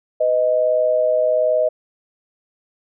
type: tone pair together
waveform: sine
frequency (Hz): 502.8 / 624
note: B4 / D#5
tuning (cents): +31 / +5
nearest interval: major third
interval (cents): 374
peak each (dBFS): -20 / -15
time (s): 0.2-1.69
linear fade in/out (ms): 10
effects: none